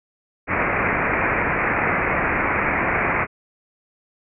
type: low-pass noise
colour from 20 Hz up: white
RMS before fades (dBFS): -21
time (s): 0.47-3.27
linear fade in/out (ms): 50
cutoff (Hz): 2400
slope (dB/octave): 96
effects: none